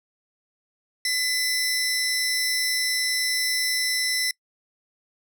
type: tone pair together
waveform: sawtooth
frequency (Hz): 2008 / 5355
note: B6 / E8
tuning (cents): +28 / +26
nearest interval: octave + perfect fourth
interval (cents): 1698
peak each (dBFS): -22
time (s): 1.05-4.31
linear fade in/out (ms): 2
effects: noise-tail reverb RT60 0.1 s tail -26 dB re dry